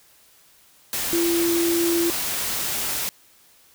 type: tone in noise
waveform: sine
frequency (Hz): 339.4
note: F4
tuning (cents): -49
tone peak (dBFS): -19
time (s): 1.13-2.1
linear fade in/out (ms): 0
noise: white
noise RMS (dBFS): -26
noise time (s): 0.93-3.09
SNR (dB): +4
effects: white hiss -55 dBFS RMS until 3.74 s